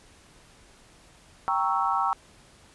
sine chord, G diminished seventh, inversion none, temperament equal, 784 / 932.3 / 1108.7 / 1318.5 Hz, G5 / Bb5 / Db6 / Fb6, 0 / 0 / 0 / 0 cents, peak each -28 dBFS, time 1.48-2.13 s, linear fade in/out 0 ms, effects pink hiss -55 dBFS RMS until 2.74 s + resampled to 24000 Hz

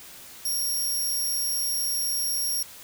10% pulse tone, 5588 Hz, F8, in tune, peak -19 dBFS, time 0.45-2.63 s, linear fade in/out 5 ms, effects white hiss -45 dBFS RMS until 2.83 s

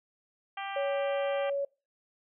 harmonic tone, 393.8 Hz, G4, 8 cents sharp, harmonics 2 / 3 / 4 / 5 / 6 / 7 / 8, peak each -37 / -42 / -44 / -45 / -45 / -47 / -47 dBFS, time 0.57-1.5 s, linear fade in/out 5 ms
sine tone, 560 Hz, C#5, 18 cents sharp, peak -28 dBFS, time 0.76-1.65 s, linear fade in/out 5 ms
effects noise-tail reverb RT60 0.3 s tail -24 dB re dry

